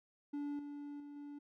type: tone with level steps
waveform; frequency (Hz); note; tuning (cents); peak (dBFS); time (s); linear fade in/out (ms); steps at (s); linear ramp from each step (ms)
triangle; 289; D4; -28; -36 / -42 / -46 / -44; 0.33-1.39; 10; 0.59 / 1 / 1.16; 2
effects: none